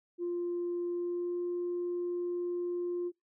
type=tone with pitch glide; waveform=sine; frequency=349.2 to 351.8 Hz; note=F4 to F4; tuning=0 to +13 cents; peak=-30 dBFS; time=0.18-3.12 s; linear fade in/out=50 ms; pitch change=+13 cents; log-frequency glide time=0.89-1.4 s; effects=noise-tail reverb RT60 0.2 s tail -26 dB re dry + tanh soft clip ceiling -28 dBFS